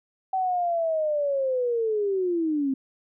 sine linear sweep, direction down, 765 to 261.6 Hz, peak -22 dBFS, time 0.33-2.74 s, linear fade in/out 5 ms, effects none

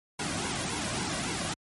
pink noise with flanger, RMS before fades -32 dBFS, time 0.19-1.54 s, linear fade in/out 5 ms, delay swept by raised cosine 1.6 to 2.34 ms, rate 3.6 Hz, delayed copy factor -0.7, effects high-pass 60 Hz 12 dB/octave + MP3 48 kbps

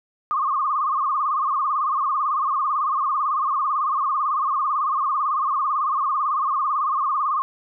sine tone with vibrato, 1145 Hz, D6, 44 cents flat, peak -19 dBFS, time 0.31-7.42 s, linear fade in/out 0 ms, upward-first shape sine, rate 18 Hz, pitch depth 140 cents each way, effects none

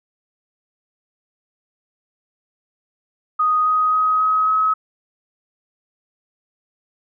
sine tone with pitch steps, 1244.5 / 1253.2 / 1261.9 / 1270.6 / 1279.5 Hz, D#6 / D#6 / D#6 / D#6 / D#6, 0 / +12 / +24 / +36 / +48 cents, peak -14 dBFS, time 3.39-4.74 s, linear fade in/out 10 ms, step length 270 ms, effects none

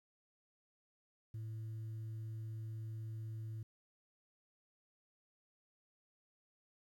sine tone, 110.5 Hz, A2, 8 cents sharp, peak -39 dBFS, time 1.34-3.63 s, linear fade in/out 5 ms, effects tanh soft clip ceiling -41 dBFS + 12-bit

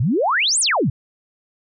sine exponential two-way sweep, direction up then down, 103.83 to 10030 to 103.83 Hz, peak -15 dBFS, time 0-0.9 s, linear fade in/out 5 ms, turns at 0.6 s, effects none

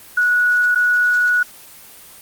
sine tone with dropouts, 1465 Hz, F#6, 18 cents flat, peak -12 dBFS, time 0.17-1.43 s, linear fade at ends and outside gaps 5 ms, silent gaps 0.748-0.756 s, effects white hiss -41 dBFS RMS until 2.21 s + Opus 24 kbps

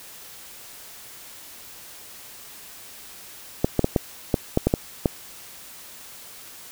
clicks, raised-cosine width 2 ms, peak -4 dBFS, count 9, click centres 3.645 / 3.793 / 3.844 / 3.962 / 4.342 / 4.574 / 4.67 / 4.739 / 5.058 s, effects white hiss -43 dBFS RMS until 6.71 s

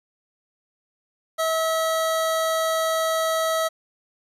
25% pulse tone, 646 Hz, E5, 35 cents flat, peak -17 dBFS, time 1.38-3.69 s, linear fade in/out 20 ms, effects resampled to 32000 Hz + 9-bit

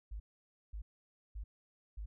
sine tone bursts, 51.91 Hz, G#1, in tune, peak -40 dBFS, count 4, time 0.11-2.06 s, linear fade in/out 10 ms, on 90 ms, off 530 ms, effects none

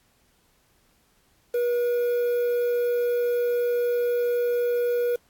triangle tone with quantisation, 482 Hz, B4, 42 cents flat, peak -19 dBFS, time 1.54-5.16 s, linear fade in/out 5 ms, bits 7, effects pink hiss -64 dBFS RMS until 5.29 s + AAC 64 kbps

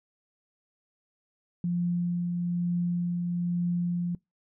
sine tone with tremolo, 174.61 Hz, F3, in tune, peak -24 dBFS, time 1.64-4.15 s, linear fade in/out 2 ms, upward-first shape triangle, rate 1.1 Hz, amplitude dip 30%, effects noise-tail reverb RT60 0.2 s tail -25 dB re dry

